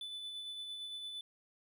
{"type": "tone with tremolo", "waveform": "triangle", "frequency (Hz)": 3494, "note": "A7", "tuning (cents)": -13, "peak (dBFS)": -39, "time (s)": [0.01, 1.21], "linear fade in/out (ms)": 2, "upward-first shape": "sine", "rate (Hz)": 8.8, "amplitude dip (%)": 30, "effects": []}